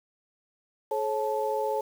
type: tone cluster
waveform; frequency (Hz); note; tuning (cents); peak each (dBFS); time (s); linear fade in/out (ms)
sine; 428.1 / 543 / 871; A4 / C#5 / A5; -47 / -36 / -18; -30; 0.91-1.81; 5
effects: 8-bit